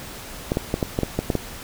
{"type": "clicks", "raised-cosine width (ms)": 2, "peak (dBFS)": -7, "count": 9, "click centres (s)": [0.519, 0.571, 0.741, 0.828, 0.989, 1.033, 1.19, 1.302, 1.353], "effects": ["pink hiss -37 dBFS RMS until 1.63 s"]}